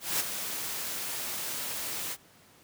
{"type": "noise with ADSR envelope", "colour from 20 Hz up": "white", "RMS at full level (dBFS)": -27, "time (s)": [0, 2.17], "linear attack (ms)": 200, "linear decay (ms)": 16, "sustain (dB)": -8, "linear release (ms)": 48, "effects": ["pink hiss -58 dBFS RMS until 2.63 s", "high-pass 100 Hz 12 dB/octave"]}